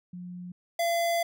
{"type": "tone pair in turn", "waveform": ["sine", "square"], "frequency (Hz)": [178.6, 680.4], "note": ["F3", "F5"], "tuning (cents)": [39, -45], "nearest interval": "octave + major seventh", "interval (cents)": 2316, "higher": "second", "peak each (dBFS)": [-37, -25], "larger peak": "second", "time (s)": [[0.13, 0.52], [0.79, 1.23]], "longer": "second", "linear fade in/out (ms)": 5, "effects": []}